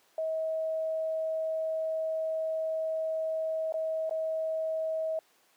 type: tone with dropouts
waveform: sine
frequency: 639 Hz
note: D#5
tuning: 46 cents sharp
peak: -28 dBFS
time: 0.18-5.19 s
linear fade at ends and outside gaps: 2 ms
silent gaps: 3.723-3.74 / 4.095-4.109 s
effects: pink hiss -65 dBFS RMS until 5.56 s + high-pass 400 Hz 12 dB/octave